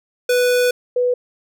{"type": "tone pair in turn", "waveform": ["square", "sine"], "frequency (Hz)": [493.9, 493.9], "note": ["B4", "B4"], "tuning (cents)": [0, 0], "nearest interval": "unison", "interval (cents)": 0, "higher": "neither", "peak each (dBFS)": -14, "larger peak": "neither", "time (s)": [[0.29, 0.71], [0.96, 1.14]], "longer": "first", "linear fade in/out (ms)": 5, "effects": []}